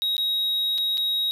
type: tone with dropouts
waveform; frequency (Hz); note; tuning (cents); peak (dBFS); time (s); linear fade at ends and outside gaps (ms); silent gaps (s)
triangle; 3798; A#7; +32; -20; 0.02-1.31; 0; 0.167-0.18 / 0.779-0.783 / 0.973-0.979
effects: none